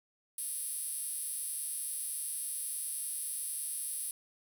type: tone with high-pass filter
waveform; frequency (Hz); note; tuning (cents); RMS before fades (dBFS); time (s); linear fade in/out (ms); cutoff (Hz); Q
5% pulse; 349.5; F4; +1; -38; 0.38-4.11; 2; 10000; 3.3
effects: none